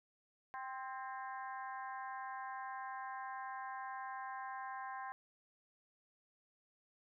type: harmonic tone with a mistuned harmonic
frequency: 261.6 Hz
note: C4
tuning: in tune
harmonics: 3 / 4 / 5 / 6 / 7 / 8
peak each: -46 / -46 / -60 / -51 / -55 / -64 dBFS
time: 0.54-5.12 s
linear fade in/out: 0 ms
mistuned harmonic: 6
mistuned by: +30 cents
effects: none